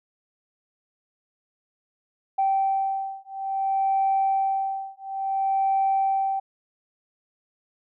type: beating tone pair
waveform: sine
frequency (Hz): 777 / 777.58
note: G5 / G5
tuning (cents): -16 / -14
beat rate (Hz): 0.58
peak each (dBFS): -24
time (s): 2.38-6.4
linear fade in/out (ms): 10
effects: tanh soft clip ceiling -14 dBFS